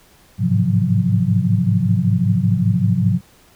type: tone cluster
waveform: sine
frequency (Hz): 104.4 / 109.6 / 131.9 / 168.4 / 181.4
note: G#2 / A2 / C3 / E3 / F#3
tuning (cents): +10 / -6 / +14 / +37 / -34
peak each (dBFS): -20 / -20 / -21 / -21 / -18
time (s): 0.38-3.21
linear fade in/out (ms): 50
effects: pink hiss -51 dBFS RMS until 3.55 s